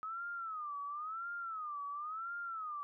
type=tone with vibrato; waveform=sine; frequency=1264 Hz; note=D#6; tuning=27 cents sharp; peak=-39 dBFS; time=0.03-2.83 s; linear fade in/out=0 ms; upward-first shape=sine; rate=0.96 Hz; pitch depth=180 cents each way; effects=none